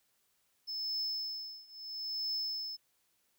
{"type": "tone with tremolo", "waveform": "triangle", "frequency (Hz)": 5240, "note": "E8", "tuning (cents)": -11, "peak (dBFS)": -31, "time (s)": [0.67, 2.77], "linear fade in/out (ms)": 20, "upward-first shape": "triangle", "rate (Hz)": 0.75, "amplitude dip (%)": 95, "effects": ["white hiss -75 dBFS RMS until 3.38 s"]}